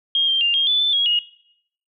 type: tone with pitch steps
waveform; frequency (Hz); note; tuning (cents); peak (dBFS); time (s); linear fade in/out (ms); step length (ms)
sine; 3234 / 3170 / 2799 / 3232 / 3484 / 3525 / 3303 / 2872; G#7 / G7 / F7 / G#7 / A7 / A7 / G#7 / F7; -47 / +19 / +3 / -48 / -18 / +2 / -10 / +48; -15; 0.15-1.19; 2; 130
effects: noise-tail reverb RT60 0.7 s tail -19 dB re dry